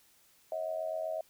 sine tone with amplitude modulation, 640 Hz, D#5, 49 cents sharp, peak -29 dBFS, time 0.52-1.21 s, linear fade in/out 2 ms, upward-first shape sine, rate 88 Hz, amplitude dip 80%, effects white hiss -65 dBFS RMS until 1.29 s

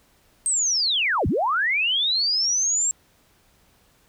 sine linear two-way sweep, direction down then up, 8490 to 55 to 7600 Hz, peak -19 dBFS, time 0.46-2.91 s, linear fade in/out 0 ms, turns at 1.27 s, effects pink hiss -60 dBFS RMS until 4.08 s

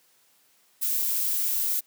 violet noise, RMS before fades -26 dBFS, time 0.81-1.81 s, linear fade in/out 20 ms, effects white hiss -63 dBFS RMS until 1.86 s + high-pass 150 Hz 12 dB/octave

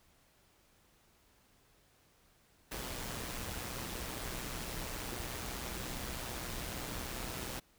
pink noise with amplitude modulation, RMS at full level -39 dBFS, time 2.71-7.6 s, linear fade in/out 10 ms, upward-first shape sine, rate 124 Hz, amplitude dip 50%, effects pink hiss -68 dBFS RMS until 7.78 s

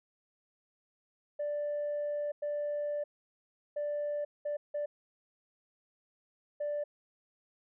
sine tone bursts at uneven times, 587.3 Hz, D5, in tune, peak -30 dBFS, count 6, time 1.39-2.32 / 2.42-3.04 / 3.76-4.25 / 4.45-4.57 / 4.74-4.86 / 6.6-6.84 s, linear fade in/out 10 ms, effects tanh soft clip ceiling -29 dBFS

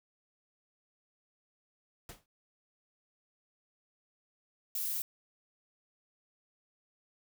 pink noise with exponential decay, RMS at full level -43 dBFS, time 2.09-2.26 s, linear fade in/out 2 ms, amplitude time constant 35 ms
violet noise, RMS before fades -35 dBFS, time 4.75-5.02 s, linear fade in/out 2 ms
effects none

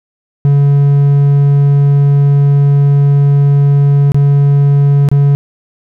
triangle tone with dropouts, 141.7 Hz, C#3, 38 cents sharp, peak -3 dBFS, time 0.45-5.35 s, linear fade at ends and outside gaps 0 ms, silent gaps 4.119-4.145 / 5.088-5.115 s, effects none

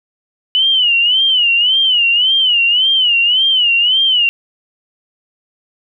sine tone with vibrato, 2960 Hz, F#7, in tune, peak -9 dBFS, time 0.55-4.29 s, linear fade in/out 0 ms, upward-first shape sine, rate 1.8 Hz, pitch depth 130 cents each way, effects none

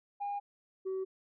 sine tone pair in turn, 811 / 379.7 Hz, G#5 / F#4, -41 / +45 cents, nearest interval octave + minor second, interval 1314 cents, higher first, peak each -32 / -31 dBFS, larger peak second, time 0.2-0.4 / 0.85-1.05 s, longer neither, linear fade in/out 20 ms, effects tanh soft clip ceiling -31 dBFS

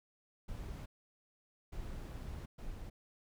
brown noise bursts at uneven times, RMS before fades -44 dBFS, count 3, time 0.48-0.86 / 1.72-2.46 / 2.58-2.9 s, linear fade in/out 10 ms, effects none

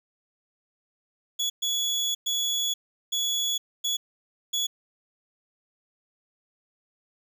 30% pulse tone bursts at uneven times, 3388 Hz, G#7, 34 cents sharp, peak -22 dBFS, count 6, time 1.39-1.5 / 1.62-2.15 / 2.26-2.74 / 3.12-3.58 / 3.84-3.97 / 4.53-4.67 s, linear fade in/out 10 ms, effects none

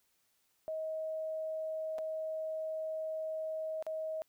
sine tone with dropouts, 633 Hz, D#5, 30 cents sharp, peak -35 dBFS, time 0.68-4.22 s, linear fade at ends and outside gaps 0 ms, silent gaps 1.983-1.987 / 3.825-3.866 s, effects white hiss -75 dBFS RMS until 4.28 s

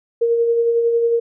sine tone with tremolo, 466.2 Hz, A#4, in tune, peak -12 dBFS, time 0.21-1.2 s, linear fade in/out 10 ms, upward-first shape sine, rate 11 Hz, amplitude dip 35%, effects none

